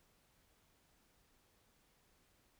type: silence
effects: pink hiss -73 dBFS RMS until 2.59 s